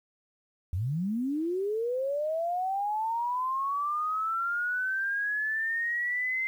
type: linear sweep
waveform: sine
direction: up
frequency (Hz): 79.8 to 2082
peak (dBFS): -27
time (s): 0.73-6.47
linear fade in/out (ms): 0
effects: 10-bit